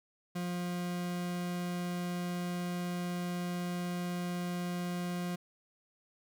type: tone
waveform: 40% pulse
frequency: 176.8 Hz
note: F3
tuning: 22 cents sharp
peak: -33 dBFS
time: 0.35-5.36 s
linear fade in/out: 10 ms
effects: none